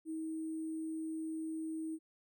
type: tone with sample-and-hold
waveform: sine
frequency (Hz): 318.4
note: D#4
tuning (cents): +40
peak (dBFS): -37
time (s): 0.05-1.99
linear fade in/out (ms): 50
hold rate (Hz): 8820
effects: none